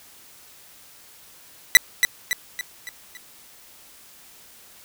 sawtooth tone with echo, 1975.5 Hz, B6, in tune, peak -4 dBFS, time 1.75-1.77 s, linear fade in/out 0 ms, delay 280 ms, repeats 5, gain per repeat -6 dB, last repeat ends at 3.17 s, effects white hiss -49 dBFS RMS until 4.84 s

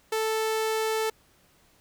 sawtooth tone, 440 Hz, A4, in tune, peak -21 dBFS, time 0.12-1.1 s, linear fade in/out 5 ms, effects pink hiss -62 dBFS RMS until 1.8 s

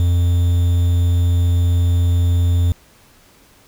triangle tone with quantisation, 87.31 Hz, F2, in tune, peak -10 dBFS, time 0-2.72 s, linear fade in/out 0 ms, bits 6, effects pink hiss -50 dBFS RMS until 3.67 s

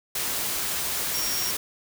sine tone in noise, 5588 Hz, F8, in tune, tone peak -29 dBFS, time 1.14-1.51 s, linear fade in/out 5 ms, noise white, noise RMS -28 dBFS, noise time 0.15-1.57 s, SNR -4 dB, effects none

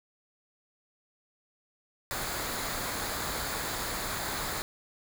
pink noise with comb filter, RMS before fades -34 dBFS, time 2.11-4.62 s, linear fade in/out 0 ms, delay 0.35 ms, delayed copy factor -0.5, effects none

